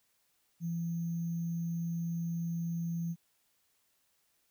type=tone with sample-and-hold; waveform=sine; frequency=168.3 Hz; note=E3; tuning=36 cents sharp; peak=-32 dBFS; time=0.6-3.16 s; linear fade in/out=50 ms; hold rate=6300 Hz; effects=white hiss -74 dBFS RMS until 4.5 s